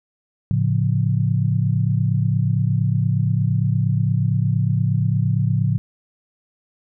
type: chord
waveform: sine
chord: A augmented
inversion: none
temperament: equal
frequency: 110 / 138.59 / 174.61 Hz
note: A2 / C#3 / E#3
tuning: 0 / 0 / 0 cents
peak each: -19 / -20 / -23 dBFS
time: 0.51-5.78 s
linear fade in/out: 0 ms
effects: none